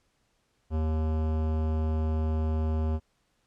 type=tone with hard clipping; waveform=sine; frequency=78.6 Hz; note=D#2; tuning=18 cents sharp; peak=-27 dBFS; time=0.7-3 s; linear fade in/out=50 ms; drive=18 dB; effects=pink hiss -72 dBFS RMS until 3.46 s + low-pass 9000 Hz 12 dB/octave